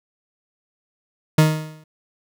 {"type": "tone with exponential decay", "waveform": "40% pulse", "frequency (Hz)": 155.56, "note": "D#3", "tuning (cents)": 0, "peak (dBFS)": -8, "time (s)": [1.38, 1.84], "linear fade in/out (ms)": 5, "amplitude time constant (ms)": 100, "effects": []}